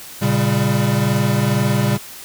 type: chord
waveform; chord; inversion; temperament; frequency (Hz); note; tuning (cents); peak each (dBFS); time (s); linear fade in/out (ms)
square; G diminished; first; equal with one note detuned; 116.54 / 138.59 / 199.08; Bb2 / Db3 / G3; 0 / 0 / +27; -20; 0.21-1.98; 20
effects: white hiss -36 dBFS RMS until 2.24 s